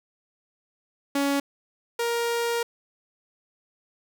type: tone pair in turn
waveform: sawtooth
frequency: 280.4 / 469.4 Hz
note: C#4 / A#4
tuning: +20 / +12 cents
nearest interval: major sixth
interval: 892 cents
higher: second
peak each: -18 / -20 dBFS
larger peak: first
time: 1.15-1.4 / 1.99-2.63 s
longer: second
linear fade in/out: 5 ms
effects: none